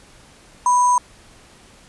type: tone with sample-and-hold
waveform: sine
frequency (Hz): 987.8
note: B5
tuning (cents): 0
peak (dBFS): -12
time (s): 0.66-0.98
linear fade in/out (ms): 2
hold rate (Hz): 7350
effects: pink hiss -48 dBFS RMS until 1.88 s + resampled to 24000 Hz